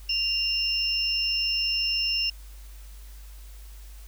sine tone pair together, 2794 / 5326 Hz, F7 / E8, 0 / +17 cents, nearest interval major seventh, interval 1117 cents, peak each -26 dBFS, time 0.09-2.3 s, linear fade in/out 5 ms, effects added 50 Hz sine -41 dBFS peak until 4.07 s + white hiss -54 dBFS RMS until 4.07 s

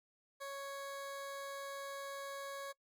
20% pulse tone, 554.4 Hz, C#5, in tune, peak -38 dBFS, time 0.4-2.73 s, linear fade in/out 20 ms, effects noise-tail reverb RT60 0.1 s tail -23 dB re dry

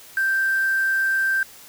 sine tone with quantisation, 1568 Hz, G6, in tune, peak -18 dBFS, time 0.17-1.43 s, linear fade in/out 2 ms, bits 6, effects white hiss -45 dBFS RMS until 1.68 s

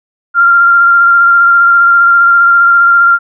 sine tone with vibrato, 1387 Hz, F6, 12 cents flat, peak -3 dBFS, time 0.34-3.19 s, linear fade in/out 50 ms, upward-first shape square, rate 15 Hz, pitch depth 12 cents each way, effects none

